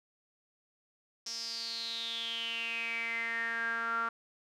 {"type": "tone with band-pass filter sweep", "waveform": "sawtooth", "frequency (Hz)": 230, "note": "A#3", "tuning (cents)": -23, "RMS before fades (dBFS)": -36, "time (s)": [1.26, 4.09], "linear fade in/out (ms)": 5, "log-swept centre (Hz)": [5500, 1300], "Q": 9.7, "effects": []}